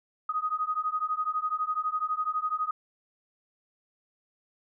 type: beating tone pair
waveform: sine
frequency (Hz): 1244.5 / 1256.5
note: D#6 / D#6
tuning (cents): 0 / +17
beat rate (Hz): 12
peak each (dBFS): -30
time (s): 0.29-2.71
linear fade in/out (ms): 5
effects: none